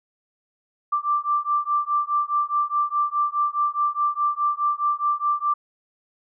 sine beating tone pair, 1174.7 / 1179.5 Hz, D6 / D6, 0 / +7 cents, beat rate 4.8 Hz, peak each -23 dBFS, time 0.92-5.54 s, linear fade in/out 10 ms, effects none

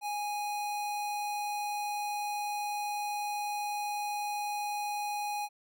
square tone, 828 Hz, G#5, 5 cents flat, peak -33 dBFS, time 0.01-5.49 s, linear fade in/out 50 ms, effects none

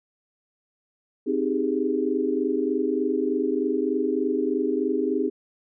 sine chord, Ab major seventh, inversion first, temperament equal, 261.6 / 311.1 / 392 / 415.3 Hz, C4 / Eb4 / G4 / Ab4, 0 / 0 / 0 / 0 cents, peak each -27 dBFS, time 1.26-5.3 s, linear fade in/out 20 ms, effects none

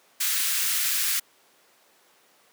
white high-pass noise, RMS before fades -25 dBFS, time 0.2-1.2 s, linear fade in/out 10 ms, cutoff 1400 Hz, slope 24 dB/octave, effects pink hiss -59 dBFS RMS until 2.52 s + high-pass 400 Hz 12 dB/octave

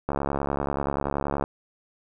click train, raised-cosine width 1 ms, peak -12 dBFS, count 96, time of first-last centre 0.09-1.439 s, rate 70.4 Hz, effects none

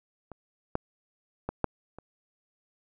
clicks, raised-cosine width 1 ms, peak -28 / -13 / -17 / -10 / -29 dBFS, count 5, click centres 0.317 / 0.754 / 1.49 / 1.643 / 1.986 s, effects none

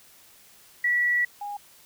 sine tone pair in turn, 1943 / 818.5 Hz, B6 / G#5, -29 / -25 cents, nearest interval octave + minor third, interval 1496 cents, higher first, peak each -20 / -31 dBFS, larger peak first, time 0.84-1.25 / 1.41-1.57 s, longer first, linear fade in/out 5 ms, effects white hiss -54 dBFS RMS until 1.85 s

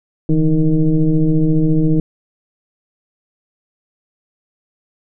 sine tone with frequency modulation, 160.2 Hz, E3, 49 cents flat, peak -10 dBFS, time 0.29-2 s, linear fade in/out 2 ms, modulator 153 Hz, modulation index 1.3, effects none

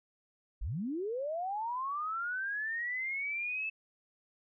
sine linear sweep, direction up, 32.66 to 2637 Hz, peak -33 dBFS, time 0.61-3.7 s, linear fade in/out 10 ms, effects none

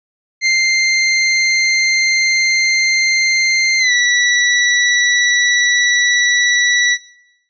sawtooth tone with pitch glide, 2093 to 1952.8 Hz, C7 to B6, 0 to -20 cents, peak -7 dBFS, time 0.41-6.98 s, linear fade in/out 50 ms, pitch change -120 cents, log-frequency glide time 3.79-3.92 s, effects noise-tail reverb RT60 0.8 s tail -19 dB re dry + resampled to 16000 Hz

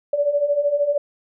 sine beating tone pair, 568 / 581 Hz, C#5 / D5, +42 / -19 cents, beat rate 13 Hz, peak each -23 / -18 dBFS, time 0.13-0.98 s, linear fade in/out 5 ms, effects none

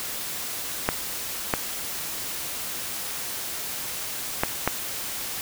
clicks, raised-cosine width 0.5 ms, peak -5 dBFS, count 4, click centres 0.889 / 1.538 / 4.435 / 4.676 s, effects white hiss -32 dBFS RMS until 5.41 s

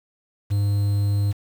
triangle tone with quantisation, 101.3 Hz, G#2, 43 cents flat, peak -16 dBFS, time 0.5-1.33 s, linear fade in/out 20 ms, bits 7, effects none

